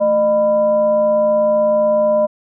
sine tone with frequency modulation, 608 Hz, D#5, 40 cents flat, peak -11 dBFS, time 0-2.27 s, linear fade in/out 20 ms, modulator 387 Hz, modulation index 0.44, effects none

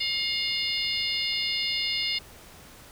harmonic tone, 713 Hz, F5, 36 cents sharp, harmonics 3 / 4 / 5 / 6 / 7, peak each -32 / -32 / -32 / -32 / -32 dBFS, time 0-2.19 s, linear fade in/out 10 ms, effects pink hiss -49 dBFS RMS until 2.91 s

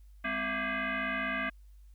sine tone with frequency modulation, 202.3 Hz, G#3, 45 cents flat, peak -30 dBFS, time 0.24-1.5 s, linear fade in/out 10 ms, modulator 460 Hz, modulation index 4.9, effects added 50 Hz sine -51 dBFS peak until 1.94 s + white hiss -75 dBFS RMS until 1.94 s

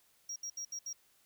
triangle tone bursts at uneven times, 5650 Hz, F8, 19 cents sharp, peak -37 dBFS, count 5, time 0.29-0.36 / 0.43-0.5 / 0.57-0.65 / 0.72-0.79 / 0.86-0.93 s, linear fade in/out 5 ms, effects white hiss -69 dBFS RMS until 1.25 s

